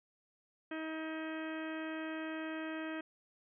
harmonic tone, 317.1 Hz, D#4, 33 cents sharp, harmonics 1 / 2 / 3 / 4 / 5 / 6 / 7 / 8 / 9 / 10, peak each -40 / -46 / -53 / -51 / -48 / -50 / -59 / -52 / -65 / -57 dBFS, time 0.71-3.01 s, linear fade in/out 5 ms, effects none

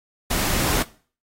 pink noise, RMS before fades -22 dBFS, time 0.3-0.83 s, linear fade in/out 10 ms, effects noise-tail reverb RT60 0.4 s tail -18 dB re dry + AAC 48 kbps

